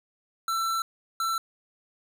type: tone bursts at uneven times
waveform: square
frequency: 1339 Hz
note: E6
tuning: 27 cents sharp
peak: -26 dBFS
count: 2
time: 0.48-0.82 / 1.2-1.38 s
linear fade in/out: 2 ms
effects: none